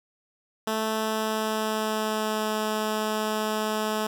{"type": "tone with pitch glide", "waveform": "10% pulse", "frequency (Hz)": [219.2, 215.4], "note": ["A3", "A3"], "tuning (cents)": [-6, -37], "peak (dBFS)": -17, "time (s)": [0.67, 4.07], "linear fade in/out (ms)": 5, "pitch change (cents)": -31, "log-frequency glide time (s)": [0.85, 2.53], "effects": []}